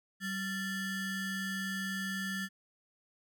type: ring-modulated tone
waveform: square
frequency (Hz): 784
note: G5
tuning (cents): 0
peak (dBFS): -32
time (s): 0.2-2.49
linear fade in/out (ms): 50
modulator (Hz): 976
effects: none